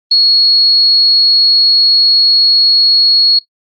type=tone; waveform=sine; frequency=4332 Hz; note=C#8; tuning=41 cents flat; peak=-5 dBFS; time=0.11-3.39 s; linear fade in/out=5 ms; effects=noise-tail reverb RT60 0.1 s tail -17 dB re dry + Opus 32 kbps